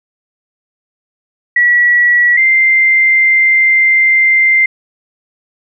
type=tone pair in turn; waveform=sine; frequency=1935 / 2089 Hz; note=B6 / C7; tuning=-36 / -3 cents; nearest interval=minor second; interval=133 cents; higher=second; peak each=-6 dBFS; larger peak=neither; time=1.56-2.37 / 2.37-4.66 s; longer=second; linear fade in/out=5 ms; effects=none